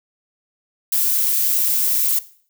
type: noise with amplitude modulation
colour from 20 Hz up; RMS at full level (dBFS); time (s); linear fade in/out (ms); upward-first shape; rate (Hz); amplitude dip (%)
violet; -17; 0.92-2.19; 5; sine; 135; 25
effects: noise-tail reverb RT60 0.5 s tail -17 dB re dry